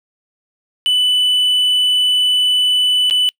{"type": "tone with dropouts", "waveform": "triangle", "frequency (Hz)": 2988, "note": "F#7", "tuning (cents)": 16, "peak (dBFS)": -10, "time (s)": [0.86, 3.29], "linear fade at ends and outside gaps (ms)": 0, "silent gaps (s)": [3.099, 3.109], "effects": ["noise-tail reverb RT60 0.1 s tail -26 dB re dry"]}